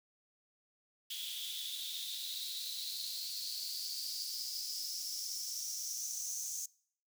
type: noise with high-pass filter sweep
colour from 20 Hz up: white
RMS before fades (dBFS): -41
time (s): 1.1-6.66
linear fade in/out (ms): 5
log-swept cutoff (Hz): 3300 to 6400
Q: 8.2
effects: noise-tail reverb RT60 0.6 s tail -24 dB re dry